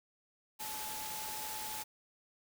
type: tone in noise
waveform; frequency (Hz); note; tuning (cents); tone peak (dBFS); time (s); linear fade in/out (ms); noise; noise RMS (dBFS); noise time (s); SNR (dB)
sine; 863; A5; -34; -45; 0.59-1.84; 20; white; -42; 0.59-1.84; -6
effects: none